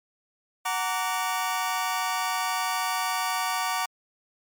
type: chord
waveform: sawtooth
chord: Gb augmented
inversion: none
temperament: just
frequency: 740 / 925 / 1156.2 Hz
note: Gb5 / Bb5 / D6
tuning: 0 / -14 / -27 cents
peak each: -26 dBFS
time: 0.65-3.86 s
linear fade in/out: 10 ms
effects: MP3 96 kbps